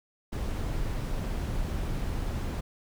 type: noise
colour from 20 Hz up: brown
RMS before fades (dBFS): -31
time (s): 0.32-2.61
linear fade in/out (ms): 10
effects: none